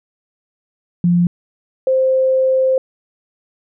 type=tone pair in turn; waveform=sine; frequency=174.61 / 523.2 Hz; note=F3 / C5; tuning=0 / 0 cents; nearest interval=octave + perfect fifth; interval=1900 cents; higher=second; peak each=-10 / -11 dBFS; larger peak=first; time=1.04-1.27 / 1.87-2.78 s; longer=second; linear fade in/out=2 ms; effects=none